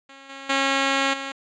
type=tone with level steps; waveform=5% pulse; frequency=272.6 Hz; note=C#4; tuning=29 cents flat; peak=-32 / -25 / -8 / -18 dBFS; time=0.09-1.32 s; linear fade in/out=5 ms; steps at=0.29 / 0.49 / 1.13 s; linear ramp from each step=10 ms; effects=resampled to 16000 Hz